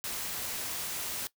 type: noise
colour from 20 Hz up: white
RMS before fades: -36 dBFS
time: 0.04-1.27 s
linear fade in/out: 0 ms
effects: noise-tail reverb RT60 0.1 s tail -19 dB re dry